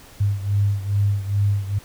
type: beating tone pair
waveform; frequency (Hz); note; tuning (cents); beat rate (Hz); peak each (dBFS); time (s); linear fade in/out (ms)
sine; 100.4 / 102.8; G2 / G#2; +42 / -17; 2.4; -19 / -23; 0.2-1.79; 10
effects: pink hiss -46 dBFS RMS until 1.84 s